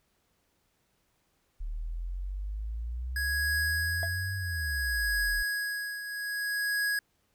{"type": "exponential two-way sweep", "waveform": "sine", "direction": "up then down", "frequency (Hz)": [36.9, 98, 36.9], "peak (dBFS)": -32, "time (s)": [1.6, 5.43], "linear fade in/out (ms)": 10, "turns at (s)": 4.36}
{"type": "tone with tremolo", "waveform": "square", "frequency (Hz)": 1661.2, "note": "G#6", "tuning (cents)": 0, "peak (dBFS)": -27, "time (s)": [3.16, 6.99], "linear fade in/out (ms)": 2, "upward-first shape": "triangle", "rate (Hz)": 0.61, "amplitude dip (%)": 70}
{"type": "tone with exponential decay", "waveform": "triangle", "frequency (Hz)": 671, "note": "E5", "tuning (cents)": 31, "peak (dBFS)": -28, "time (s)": [4.03, 4.11], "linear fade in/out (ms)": 0, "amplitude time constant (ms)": 17}
{"effects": ["pink hiss -73 dBFS RMS until 7.34 s"]}